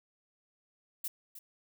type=noise with echo; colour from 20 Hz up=violet; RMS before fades=-36 dBFS; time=1.04-1.08 s; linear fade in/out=5 ms; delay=310 ms; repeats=1; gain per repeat=-12 dB; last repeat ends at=1.39 s; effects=none